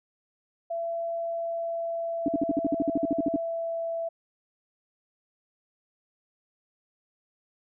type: tone with pitch glide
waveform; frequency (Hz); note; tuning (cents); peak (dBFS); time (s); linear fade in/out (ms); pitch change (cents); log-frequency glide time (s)
sine; 672 to 665; E5 to E5; +33 to +15; -28; 0.7-4.09; 10; -18; 1.1-3.81
type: tone bursts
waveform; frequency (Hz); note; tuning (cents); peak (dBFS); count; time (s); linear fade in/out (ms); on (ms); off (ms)
sine; 290.9; D4; -16; -21; 15; 2.26-3.361; 2; 23; 54
effects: none